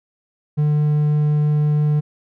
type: tone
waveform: triangle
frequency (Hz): 149.5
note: D3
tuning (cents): +31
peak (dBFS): -12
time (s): 0.57-2.01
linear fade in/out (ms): 20
effects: none